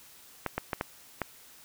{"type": "clicks", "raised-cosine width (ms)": 0.5, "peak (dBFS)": -14, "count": 5, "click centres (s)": [0.463, 0.58, 0.732, 0.811, 1.217], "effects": ["white hiss -54 dBFS RMS until 1.64 s"]}